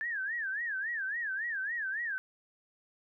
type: tone with vibrato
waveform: sine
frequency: 1711 Hz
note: A6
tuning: 49 cents flat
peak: -32 dBFS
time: 0.01-2.18 s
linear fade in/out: 0 ms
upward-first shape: sine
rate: 3.6 Hz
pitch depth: 200 cents each way
effects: none